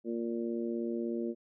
harmonic tone, 116.54 Hz, A#2, in tune, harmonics 2 / 3 / 4 / 5, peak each -35 / -35 / -41 / -45 dBFS, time 0.04-1.35 s, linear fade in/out 50 ms, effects none

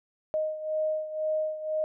sine beating tone pair, 621 / 623 Hz, D#5 / D#5, -3 / +2 cents, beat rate 2 Hz, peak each -28 / -33 dBFS, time 0.34-1.84 s, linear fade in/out 0 ms, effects none

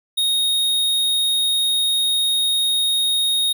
square tone, 3729 Hz, A#7, in tune, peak -17 dBFS, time 0.17-3.53 s, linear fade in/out 10 ms, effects none

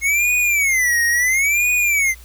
square tone with vibrato, 2150 Hz, C7, 47 cents sharp, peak -15 dBFS, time 0.01-2.15 s, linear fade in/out 50 ms, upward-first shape sine, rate 0.73 Hz, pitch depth 240 cents each way, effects added 60 Hz sine -39 dBFS peak until 2.24 s + white hiss -47 dBFS RMS until 2.24 s

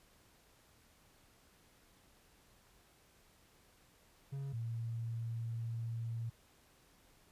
triangle / sine tone pair in turn, 137.9 / 115.16 Hz, C#3 / A#2, -9 / -21 cents, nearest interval minor third, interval 312 cents, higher first, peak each -37 / -37 dBFS, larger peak neither, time 4.32-4.53 / 4.53-6.3 s, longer second, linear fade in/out 10 ms, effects pink hiss -67 dBFS RMS until 7.31 s + resampled to 32000 Hz

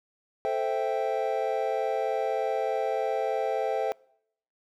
triangle chord, A minor seventh, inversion none, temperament equal, 440 / 523.3 / 659.3 / 784 Hz, A4 / C5 / E5 / G5, 0 / 0 / 0 / 0 cents, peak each -29 dBFS, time 0.45-3.92 s, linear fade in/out 0 ms, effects noise-tail reverb RT60 0.7 s tail -25 dB re dry

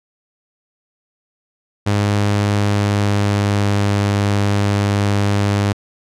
sawtooth tone with pitch glide, 102.5 to 101.32 Hz, G#2 to G#2, -22 to -42 cents, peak -10 dBFS, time 1.86-5.73 s, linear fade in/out 10 ms, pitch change -20 cents, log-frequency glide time 2.43-3.87 s, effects low-pass 8000 Hz 12 dB/octave

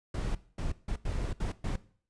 brown noise bursts at uneven times, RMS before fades -32 dBFS, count 6, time 0.14-0.35 / 0.58-0.72 / 0.88-0.96 / 1.05-1.33 / 1.4-1.52 / 1.64-1.76 s, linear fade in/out 5 ms, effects noise-tail reverb RT60 0.5 s tail -18 dB re dry + resampled to 22050 Hz

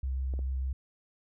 sine tone with vibrato, 65.6 Hz, C2, 5 cents sharp, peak -29 dBFS, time 0.03-0.73 s, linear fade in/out 5 ms, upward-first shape triangle, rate 6.8 Hz, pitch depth 13 cents each way
clicks, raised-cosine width 2 ms, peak -31 dBFS, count 2, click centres 0.338 / 0.391 s
effects none

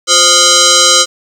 sine tone with frequency modulation, 1235 Hz, D#6, 13 cents flat, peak -3 dBFS, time 0.07-1.06 s, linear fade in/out 50 ms, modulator 879 Hz, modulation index 7.4, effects tanh soft clip ceiling -1 dBFS + 7-bit

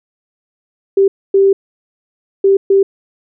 sine tone bursts at uneven times, 391.5 Hz, G4, 2 cents flat, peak -6 dBFS, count 4, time 0.97-1.08 / 1.34-1.53 / 2.44-2.57 / 2.7-2.83 s, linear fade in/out 5 ms, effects none

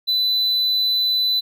triangle tone, 3999 Hz, B7, 21 cents sharp, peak -15 dBFS, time 0.07-1.41 s, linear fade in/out 20 ms, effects none

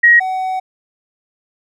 sine / triangle tone pair in turn, 1892 / 750.8 Hz, A#6 / F#5, +25 / +25 cents, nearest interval octave + major third, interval 1600 cents, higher first, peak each -5 / -15 dBFS, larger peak first, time 0.03-0.2 / 0.2-0.6 s, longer second, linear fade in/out 10 ms, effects none

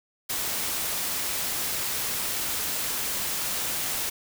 white noise, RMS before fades -29 dBFS, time 0.29-4.1 s, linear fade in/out 10 ms, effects none

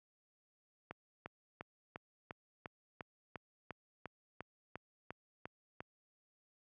click train, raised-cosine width 0.5 ms, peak -29 dBFS, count 15, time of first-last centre 0.91-5.805 s, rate 2.86 Hz, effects high-pass 80 Hz 12 dB/octave

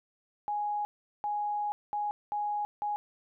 sine tone bursts at uneven times, 830.6 Hz, G#5, in tune, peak -29 dBFS, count 5, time 0.48-0.85 / 1.24-1.72 / 1.93-2.11 / 2.32-2.65 / 2.82-2.96 s, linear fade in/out 0 ms, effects none

